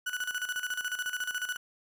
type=tone with tremolo; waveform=35% pulse; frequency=1480 Hz; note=F#6; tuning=in tune; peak=-28 dBFS; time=0.06-1.57 s; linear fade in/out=10 ms; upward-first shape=square; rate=14 Hz; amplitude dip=70%; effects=none